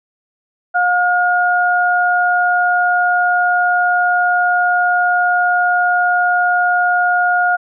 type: tone pair together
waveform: sine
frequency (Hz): 715 / 1430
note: F5 / F6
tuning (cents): +41 / +41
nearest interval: octave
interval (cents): 1200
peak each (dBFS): -14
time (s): 0.74-7.57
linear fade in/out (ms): 20
effects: none